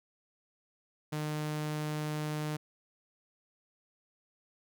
sawtooth tone, 151.9 Hz, D#3, 41 cents flat, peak -29 dBFS, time 1.12-2.57 s, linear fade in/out 10 ms, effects none

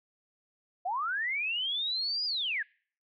sine linear two-way sweep, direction up then down, 678 to 4978 to 1582 Hz, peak -29 dBFS, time 0.85-2.63 s, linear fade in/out 10 ms, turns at 2.25 s, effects noise-tail reverb RT60 0.5 s tail -26 dB re dry

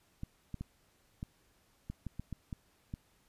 clicks, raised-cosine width 5 ms, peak -27 dBFS, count 10, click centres 0.234 / 0.543 / 0.61 / 1.229 / 1.9 / 2.067 / 2.196 / 2.327 / 2.528 / 2.939 s, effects pink hiss -70 dBFS RMS until 3.28 s + resampled to 32000 Hz

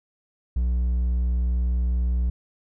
sine tone with hard clipping, 61.1 Hz, B1, 18 cents flat, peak -21 dBFS, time 0.56-2.3 s, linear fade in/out 5 ms, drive 3 dB, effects none

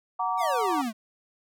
sine chord, Gb augmented, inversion none, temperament equal with one note detuned, 740 / 932.3 / 1155.8 Hz, Gb5 / Bb5 / D6, 0 / 0 / -28 cents, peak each -29 / -29 / -29 dBFS, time 0.19-0.82 s, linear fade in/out 10 ms
square exponential sweep, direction down, 784 to 208.3 Hz, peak -28 dBFS, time 0.37-0.93 s, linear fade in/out 50 ms
effects none

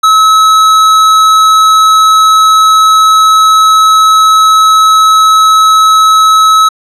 sine tone with tanh clipping, 1292 Hz, E6, 35 cents flat, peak -4 dBFS, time 0.03-6.69 s, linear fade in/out 10 ms, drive 14 dB, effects resampled to 32000 Hz

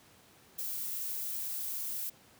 violet noise, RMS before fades -37 dBFS, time 0.58-2.1 s, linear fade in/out 10 ms, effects pink hiss -60 dBFS RMS until 2.39 s + high-pass 100 Hz 12 dB/octave

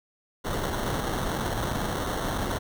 pink noise with sample-and-hold, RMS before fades -29 dBFS, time 0.44-2.59 s, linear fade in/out 20 ms, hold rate 2450 Hz, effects none

